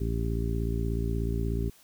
harmonic tone, 56.6 Hz, A1, 50 cents sharp, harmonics 1 / 2 / 3 / 4 / 5 / 6 / 7, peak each -29 / -32 / -36 / -38 / -39 / -43 / -37 dBFS, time 0-1.7 s, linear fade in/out 10 ms, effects white hiss -58 dBFS RMS until 1.83 s

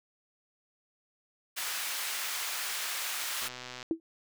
pink high-pass noise, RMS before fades -35 dBFS, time 1.56-3.49 s, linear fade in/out 20 ms, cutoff 1400 Hz, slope 12 dB/octave
click train, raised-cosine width 0.2 ms, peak -24 dBFS, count 52, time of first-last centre 3.42-3.828 s, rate 125 Hz
sine tone with exponential decay, 327.1 Hz, E4, 13 cents flat, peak -22 dBFS, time 3.91-4 s, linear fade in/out 1 ms, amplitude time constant 19 ms
effects none

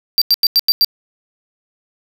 square tone bursts, 4699 Hz, D8, in tune, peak -9 dBFS, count 6, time 0.18-0.846 s, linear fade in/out 0 ms, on 36 ms, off 90 ms, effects none

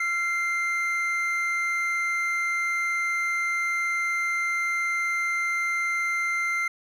triangle tone pair together, 1367.9 / 2093 Hz, F6 / C7, -36 / 0 cents, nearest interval perfect fifth, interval 736 cents, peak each -28 / -23 dBFS, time 0-6.68 s, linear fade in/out 5 ms, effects none

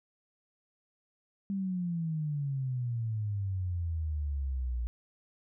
sine exponential sweep, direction down, 199.6 to 58.27 Hz, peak -30 dBFS, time 1.5-4.87 s, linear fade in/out 0 ms, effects none

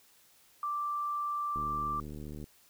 sine tone, 1174.7 Hz, D6, in tune, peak -31 dBFS, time 0.63-2 s, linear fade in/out 2 ms
click train, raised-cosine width 3 ms, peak -31 dBFS, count 67, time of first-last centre 1.56-2.441 s, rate 74.9 Hz
effects white hiss -63 dBFS RMS until 2.69 s

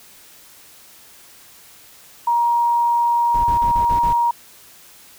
sine tone, 945 Hz, A#5, 23 cents sharp, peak -14 dBFS, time 2.27-4.31 s, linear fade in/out 5 ms
brown noise bursts, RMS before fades -26 dBFS, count 6, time 3.34-4.13 s, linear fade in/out 5 ms, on 100 ms, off 38 ms
effects white hiss -46 dBFS RMS until 5.18 s

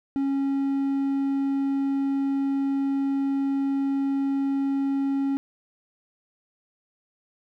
triangle tone, 274.8 Hz, C#4, 15 cents flat, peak -20 dBFS, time 0.16-5.37 s, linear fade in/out 0 ms, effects none

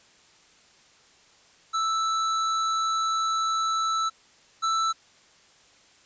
square tone pair in turn, 1318.5 / 1323.5 Hz, E6 / E6, 0 / +7 cents, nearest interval unison, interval 7 cents, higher second, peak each -24 / -23 dBFS, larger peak second, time 1.73-4.1 / 4.62-4.93 s, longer first, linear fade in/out 20 ms, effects white hiss -57 dBFS RMS until 6.05 s + resampled to 16000 Hz

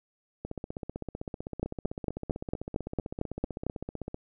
two click trains, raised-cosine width 2 ms, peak -15 / -22 dBFS, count 10 / 59, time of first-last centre 1.63-3.666 / 0.45-4.144 s, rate 4.42 / 15.7 Hz, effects none

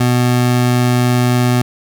25% pulse tone, 123.47 Hz, B2, in tune, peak -7 dBFS, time 0-1.62 s, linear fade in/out 5 ms, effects none

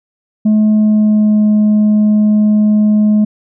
sine tone with pitch glide, 214 to 211.5 Hz, A3 to G#3, -48 to +32 cents, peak -4 dBFS, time 0.45-3.25 s, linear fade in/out 10 ms, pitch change -20 cents, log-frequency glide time 0.71-1.47 s, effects tanh soft clip ceiling -6 dBFS

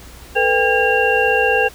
sine tone cluster, 444.4 / 500 / 797 / 1620 / 2760 Hz, A4 / B4 / G5 / G#6 / F7, +17 / +21 / +28 / -43 / -21 cents, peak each -19 dBFS, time 0.35-1.69 s, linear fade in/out 20 ms, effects added 60 Hz sine -40 dBFS peak until 1.74 s + pink hiss -41 dBFS RMS until 1.74 s

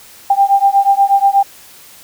sine beating tone pair, 789 / 797.3 Hz, G5 / G5, +11 / +29 cents, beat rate 8.3 Hz, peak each -11 dBFS, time 0.3-1.43 s, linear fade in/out 5 ms, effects white hiss -40 dBFS RMS until 2.03 s

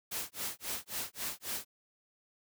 white noise with tremolo, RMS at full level -36 dBFS, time 0.11-1.65 s, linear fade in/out 10 ms, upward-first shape sine, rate 3.7 Hz, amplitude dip 100%, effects none

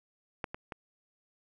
clicks, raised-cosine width 0.5 ms, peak -18 / -23 / -24 dBFS, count 3, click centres 0.442 / 0.545 / 0.722 s, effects none

